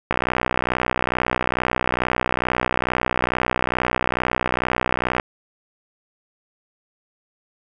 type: click train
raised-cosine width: 0.5 ms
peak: -4 dBFS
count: 318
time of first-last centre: 0.11-5.198 s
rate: 62.3 Hz
effects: none